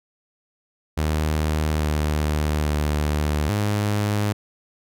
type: tone with pitch steps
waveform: sawtooth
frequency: 77.1 / 75.7 / 74.9 / 103.8 Hz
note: D#2 / D#2 / D2 / G#2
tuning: -15 / -47 / +35 / 0 cents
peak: -16 dBFS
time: 0.97-4.33 s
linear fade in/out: 10 ms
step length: 840 ms
effects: none